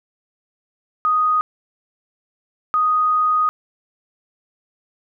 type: tone bursts at uneven times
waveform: sine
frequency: 1244.5 Hz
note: D#6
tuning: in tune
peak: -14 dBFS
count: 2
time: 1.05-1.41 / 2.74-3.49 s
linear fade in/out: 0 ms
effects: none